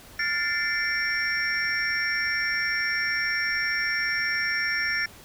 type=tone cluster; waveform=sine; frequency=1405 / 1770 / 2083 / 2294 / 5510 Hz; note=F6 / A6 / C7 / D7 / F8; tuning=+10 / +10 / -8 / -41 / -24 cents; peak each=-33 / -26 / -32 / -33 / -32 dBFS; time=0.19-5.06 s; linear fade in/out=5 ms; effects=pink hiss -48 dBFS RMS until 5.24 s